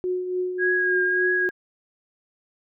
sine tone with tremolo, 364.7 Hz, F#4, 25 cents flat, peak -21 dBFS, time 0.04-1.49 s, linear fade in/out 0 ms, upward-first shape triangle, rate 3.5 Hz, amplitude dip 55%
sine tone with vibrato, 1638 Hz, G#6, 24 cents flat, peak -20 dBFS, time 0.58-1.51 s, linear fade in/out 50 ms, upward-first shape triangle, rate 1.7 Hz, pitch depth 30 cents each way
effects none

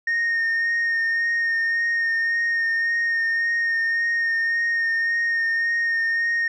sine tone with vibrato, 1844 Hz, A#6, 19 cents flat, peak -17 dBFS, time 0.07-6.48 s, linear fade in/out 5 ms, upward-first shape sine, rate 1.8 Hz, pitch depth 14 cents each way, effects tanh soft clip ceiling -18 dBFS

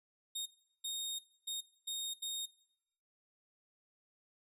sawtooth tone bursts at uneven times, 3708 Hz, A#7, 10 cents flat, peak -34 dBFS, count 5, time 0.35-0.46 / 0.84-1.19 / 1.47-1.61 / 1.87-2.14 / 2.22-2.46 s, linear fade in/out 10 ms, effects noise-tail reverb RT60 0.7 s tail -19 dB re dry + resampled to 32000 Hz

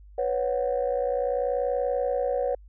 sine chord, B suspended second, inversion none, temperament equal with one note detuned, 493.9 / 554.4 / 737.4 Hz, B4 / C#5 / F#5, 0 / 0 / -6 cents, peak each -26 / -26 / -31 dBFS, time 0.18-2.55 s, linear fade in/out 5 ms, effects tanh soft clip ceiling -16 dBFS + added 50 Hz sine -46 dBFS peak until 2.68 s

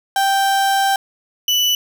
35% pulse tone pair in turn, 784 / 2973 Hz, G5 / F#7, 0 / +8 cents, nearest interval octave + major seventh, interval 2308 cents, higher second, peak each -12 dBFS, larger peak neither, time 0.16-0.96 / 1.48-1.75 s, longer first, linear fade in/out 2 ms, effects none

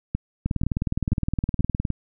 two click trains, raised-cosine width 5 ms, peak -10 / -11 dBFS, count 4 / 29, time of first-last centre 0.15-1.606 / 0.46-1.903 s, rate 2.06 / 19.4 Hz, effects none

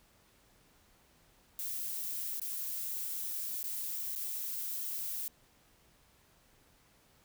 violet noise with dropouts, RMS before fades -38 dBFS, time 1.59-5.28 s, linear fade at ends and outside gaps 1 ms, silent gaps 2.398-2.416 / 3.63-3.64 / 4.152-4.159 s, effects pink hiss -66 dBFS RMS until 7.24 s

